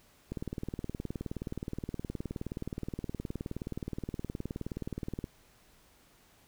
click train, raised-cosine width 3 ms, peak -23 dBFS, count 95, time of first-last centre 0.32-5.241 s, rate 19.1 Hz, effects pink hiss -63 dBFS RMS until 6.47 s

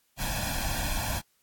pink noise with comb filter, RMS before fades -30 dBFS, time 0.17-1.22 s, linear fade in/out 50 ms, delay 1.2 ms, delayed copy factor +0.95, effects white hiss -70 dBFS RMS until 1.42 s + AAC 64 kbps

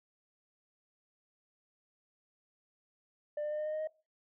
sine tone with pitch steps, 595 / 599.8 / 604.7 / 609.6 / 614.6 / 619.6 / 624.6 Hz, D5 / D5 / D#5 / D#5 / D#5 / D#5 / D#5, +22 / +36 / -50 / -36 / -21 / -7 / +7 cents, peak -31 dBFS, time 3.37-3.874 s, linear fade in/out 5 ms, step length 72 ms, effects noise-tail reverb RT60 0.3 s tail -22 dB re dry + tanh soft clip ceiling -32 dBFS

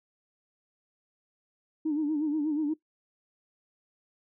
sine tone with vibrato, 302 Hz, D4, 48 cents sharp, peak -24 dBFS, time 1.85-2.74 s, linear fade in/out 10 ms, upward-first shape sine, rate 8.3 Hz, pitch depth 87 cents each way, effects noise-tail reverb RT60 0.1 s tail -17 dB re dry + tanh soft clip ceiling -21 dBFS

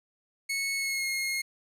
sawtooth tone with pitch glide, 2200 to 2151 Hz, C#7 to C7, -14 to +47 cents, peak -25 dBFS, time 0.49-1.42 s, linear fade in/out 10 ms, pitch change -39 cents, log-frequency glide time 0.75-1.08 s, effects resampled to 32000 Hz + 10-bit

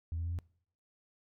sine tone with pitch steps, 82.5 / 83.85 / 85.21 / 86.6 Hz, E2 / E2 / F2 / F2, +2 / +30 / -42 / -14 cents, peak -32 dBFS, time 0.12-0.388 s, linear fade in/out 0 ms, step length 67 ms, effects noise-tail reverb RT60 0.6 s tail -24 dB re dry + tanh soft clip ceiling -30 dBFS

